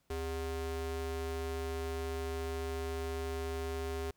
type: ring-modulated tone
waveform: square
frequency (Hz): 165.7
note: E3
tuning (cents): +9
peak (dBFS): -33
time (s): 0.1-4.11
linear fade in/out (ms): 5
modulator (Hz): 239
effects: pink hiss -75 dBFS RMS until 4.16 s